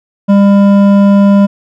triangle tone with hard clipping, 200 Hz, G3, 35 cents sharp, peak -5 dBFS, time 0.28-1.47 s, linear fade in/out 20 ms, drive 14 dB, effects none

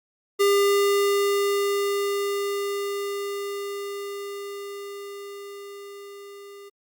square tone with level ramp, 402 Hz, G4, 44 cents sharp, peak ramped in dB -17 to -42 dBFS, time 0.39-6.7 s, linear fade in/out 20 ms, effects Opus 48 kbps

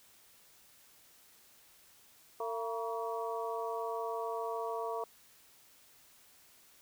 harmonic tone with a mistuned harmonic, 226.8 Hz, A#3, 47 cents flat, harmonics 2 / 3 / 4 / 5, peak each -38 / -40 / -41 / -42 dBFS, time 2.4-5.04 s, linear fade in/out 2 ms, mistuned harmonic 4, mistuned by +79 cents, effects white hiss -62 dBFS RMS until 6.81 s

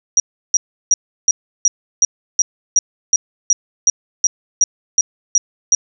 sine tone bursts, 5760 Hz, F#8, 47 cents flat, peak -8 dBFS, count 16, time 0.17-5.75 s, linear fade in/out 2 ms, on 30 ms, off 340 ms, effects none

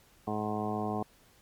harmonic tone with a mistuned harmonic, 106.1 Hz, G#2, 38 cents sharp, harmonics 1 / 2 / 3 / 4 / 5 / 6 / 7 / 8 / 9 / 10, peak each -40 / -35 / -40 / -38 / -46 / -42 / -36 / -45 / -45 / -42 dBFS, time 0.27-1.03 s, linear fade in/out 5 ms, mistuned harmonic 1, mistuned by +15 cents, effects pink hiss -62 dBFS RMS until 1.41 s + MP3 96 kbps

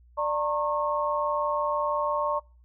sine tone cluster, 592 / 913 / 1087 Hz, D5 / A#5 / C#6, +14 / -36 / -34 cents, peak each -28 / -30 / -28 dBFS, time 0.17-2.4 s, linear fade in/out 20 ms, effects noise-tail reverb RT60 0.4 s tail -25 dB re dry + added 60 Hz sine -53 dBFS peak until 2.64 s

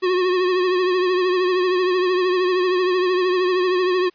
square tone with vibrato, 365.3 Hz, F#4, 22 cents flat, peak -17 dBFS, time 0.02-4.1 s, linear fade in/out 20 ms, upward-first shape triangle, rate 13 Hz, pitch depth 57 cents each way, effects white hiss -59 dBFS RMS until 4.14 s + resampled to 11025 Hz

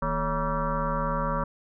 sine tone with frequency modulation, 559 Hz, C#5, 14 cents sharp, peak -24 dBFS, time 0.02-1.44 s, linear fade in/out 5 ms, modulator 199 Hz, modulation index 3.9, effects none

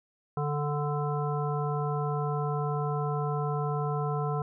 harmonic tone, 146.83 Hz, D3, in tune, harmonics 1 / 3 / 5 / 7 / 9, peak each -29 / -34 / -36 / -37 / -39 dBFS, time 0.37-4.42 s, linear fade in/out 2 ms, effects none

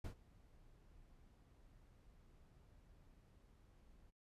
brown noise with ADSR envelope, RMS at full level -44 dBFS, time 0.04-4.11 s, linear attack 8 ms, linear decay 92 ms, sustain -22 dB, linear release 20 ms, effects noise-tail reverb RT60 0.1 s tail -24 dB re dry + resampled to 32000 Hz

